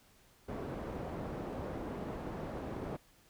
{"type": "low-pass noise", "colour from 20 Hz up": "white", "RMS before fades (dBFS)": -41, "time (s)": [0.48, 2.97], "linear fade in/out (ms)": 10, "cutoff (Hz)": 540, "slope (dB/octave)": 12, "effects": ["pink hiss -65 dBFS RMS until 3.29 s"]}